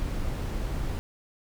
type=noise; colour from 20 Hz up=brown; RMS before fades=-30 dBFS; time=0-0.99 s; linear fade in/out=0 ms; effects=none